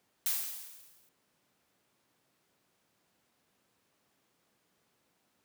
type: noise with exponential decay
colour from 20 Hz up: blue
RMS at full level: -29 dBFS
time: 0.26-1.09 s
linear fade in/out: 2 ms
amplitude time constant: 180 ms
effects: pink hiss -74 dBFS RMS until 5.44 s + high-pass 150 Hz 12 dB/octave